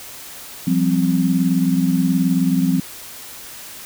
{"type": "chord", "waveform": "sine", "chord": "F suspended second", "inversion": "none", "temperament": "equal with one note detuned", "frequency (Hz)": [174.61, 193.41, 261.6], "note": ["F3", "G3", "C4"], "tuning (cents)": [0, -23, 0], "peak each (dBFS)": [-18, -20, -18], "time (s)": [0.67, 2.8], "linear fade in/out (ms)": 5, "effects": ["white hiss -36 dBFS RMS until 3.85 s"]}